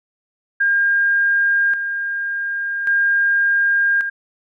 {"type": "tone with tremolo", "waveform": "sine", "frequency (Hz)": 1610, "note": "G6", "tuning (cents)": 46, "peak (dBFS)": -13, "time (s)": [0.6, 4.1], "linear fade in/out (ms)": 10, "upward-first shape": "square", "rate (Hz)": 0.44, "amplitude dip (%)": 55, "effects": []}